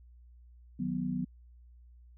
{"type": "chord", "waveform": "sine", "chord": "B major", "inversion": "first", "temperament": "equal", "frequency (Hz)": [155.56, 185, 246.9], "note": ["D#3", "F#3", "B3"], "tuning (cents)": [0, 0, 0], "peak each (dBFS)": [-38, -34, -34], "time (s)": [0.79, 1.25], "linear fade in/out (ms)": 10, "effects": ["added 60 Hz sine -53 dBFS peak until 2.17 s"]}